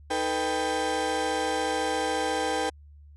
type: tone cluster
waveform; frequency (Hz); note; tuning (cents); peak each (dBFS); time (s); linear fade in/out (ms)
35% pulse; 312.8 / 444 / 498.1 / 791; D#4 / A4 / B4 / G5; +9 / +16 / +15 / +15; -32 / -32 / -29 / -27; 0.1-2.7; 10
effects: added 73 Hz sine -47 dBFS peak until 3.16 s + resampled to 24000 Hz